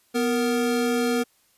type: tone pair together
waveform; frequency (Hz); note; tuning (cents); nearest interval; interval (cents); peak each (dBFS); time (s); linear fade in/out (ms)
square; 247 / 466.2; B3 / A#4; 0 / 0; major seventh; 1100; -24 / -25; 0.14-1.24; 20
effects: white hiss -63 dBFS RMS until 1.57 s + resampled to 32000 Hz

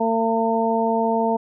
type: harmonic tone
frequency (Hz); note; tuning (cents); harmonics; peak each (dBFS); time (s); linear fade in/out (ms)
226.5; A#3; -50; 1 / 2 / 3 / 4; -23 / -23 / -23 / -23; 0-1.37; 10
effects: none

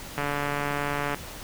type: click train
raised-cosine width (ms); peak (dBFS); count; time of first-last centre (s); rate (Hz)
0.5; -13; 140; 0.18-1.145; 144
effects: pink hiss -40 dBFS RMS until 1.43 s

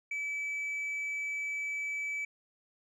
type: tone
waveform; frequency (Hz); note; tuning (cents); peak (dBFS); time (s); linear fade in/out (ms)
sine; 2300; D7; -37; -30; 0.11-2.25; 5
effects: tanh soft clip ceiling -32 dBFS

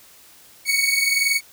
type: tone pair together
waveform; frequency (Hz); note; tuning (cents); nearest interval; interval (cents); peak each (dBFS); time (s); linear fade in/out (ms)
sawtooth; 2217 / 2238; C#7 / C#7; 0 / +16; unison; 16; -17; 0.65-1.41; 50
effects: white hiss -49 dBFS RMS until 1.52 s

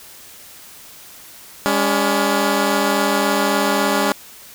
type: tone pair together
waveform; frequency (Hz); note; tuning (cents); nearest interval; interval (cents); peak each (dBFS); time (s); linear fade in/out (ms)
10% pulse; 203.2 / 283; G#3 / C#4; -38 / +36; tritone; 574; -10; 1.66-4.12; 0
effects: white hiss -41 dBFS RMS until 4.54 s

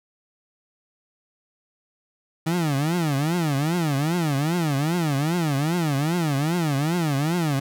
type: tone with vibrato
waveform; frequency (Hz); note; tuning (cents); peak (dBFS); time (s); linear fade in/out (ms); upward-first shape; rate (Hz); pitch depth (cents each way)
30% pulse; 155.56; D#3; 0; -18; 2.46-7.6; 10; triangle; 2.5; 270
effects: none

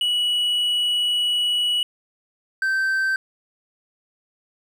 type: tone pair in turn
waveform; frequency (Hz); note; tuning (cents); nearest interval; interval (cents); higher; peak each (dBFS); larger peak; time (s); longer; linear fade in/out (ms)
triangle; 2934 / 1554.2; F#7 / G6; -15 / -15; major seventh; 1100; first; -17; neither; 0.01-1.83 / 2.62-3.16; first; 2
effects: none

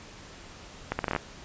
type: accelerating click train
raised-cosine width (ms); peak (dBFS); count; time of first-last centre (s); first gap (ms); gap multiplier
0.5; -12; 8; 0.92-1.163; 70; 0.75
effects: pink hiss -47 dBFS RMS until 1.44 s + resampled to 16000 Hz

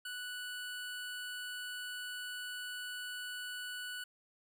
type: tone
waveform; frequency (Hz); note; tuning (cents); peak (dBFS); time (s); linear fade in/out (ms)
25% pulse; 1480; F#6; 0; -37; 0.05-4.04; 5
effects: none

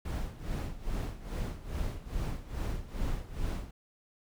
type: noise with tremolo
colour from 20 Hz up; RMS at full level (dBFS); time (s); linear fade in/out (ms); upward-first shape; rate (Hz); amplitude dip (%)
brown; -32; 0.05-3.71; 5; sine; 2.4; 80
effects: none

